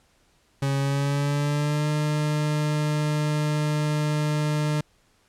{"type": "tone with pitch glide", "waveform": "40% pulse", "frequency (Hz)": [138.1, 150.6], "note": ["C#3", "D3"], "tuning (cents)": [-6, 44], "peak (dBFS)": -21, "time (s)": [0.62, 4.81], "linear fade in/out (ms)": 5, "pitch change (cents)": 150, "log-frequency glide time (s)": [0.8, 1.87], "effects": ["pink hiss -63 dBFS RMS until 5.28 s", "low-pass 10000 Hz 12 dB/octave"]}